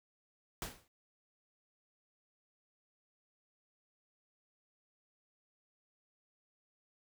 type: noise with exponential decay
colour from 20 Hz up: pink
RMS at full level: -38 dBFS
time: 0.62-0.88 s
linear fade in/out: 1 ms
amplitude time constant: 56 ms
effects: none